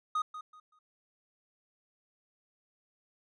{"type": "tone with echo", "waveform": "triangle", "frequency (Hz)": 1244.5, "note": "D#6", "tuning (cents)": 0, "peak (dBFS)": -26, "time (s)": [0.15, 0.22], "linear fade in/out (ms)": 5, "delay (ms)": 190, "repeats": 3, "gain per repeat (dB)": -12, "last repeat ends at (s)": 0.79, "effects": ["resampled to 22050 Hz"]}